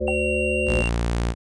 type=harmonic tone; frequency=73.42 Hz; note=D2; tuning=in tune; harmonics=1 / 3 / 5 / 7 / 8; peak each=-28 / -30 / -27 / -25 / -29 dBFS; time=0-0.83 s; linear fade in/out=20 ms
type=tone with pitch glide; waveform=triangle; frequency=2744 to 2760 Hz; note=F7 to F7; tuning=-31 to -21 cents; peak=-24 dBFS; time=0.07-0.89 s; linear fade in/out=10 ms; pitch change=+10 cents; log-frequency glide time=0.18-0.64 s
type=tone with exponential decay; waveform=sine; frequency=769 Hz; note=G5; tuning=33 cents flat; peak=-22 dBFS; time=0.08-0.16 s; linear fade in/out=0 ms; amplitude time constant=17 ms
type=tone; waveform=sawtooth; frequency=58.27 Hz; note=A#1; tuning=in tune; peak=-17 dBFS; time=0.66-1.35 s; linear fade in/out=50 ms
effects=resampled to 22050 Hz